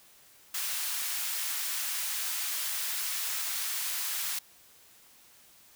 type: high-pass noise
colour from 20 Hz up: white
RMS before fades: -33 dBFS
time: 0.54-4.39 s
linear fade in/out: 5 ms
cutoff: 1200 Hz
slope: 12 dB/octave
effects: white hiss -58 dBFS RMS until 5.75 s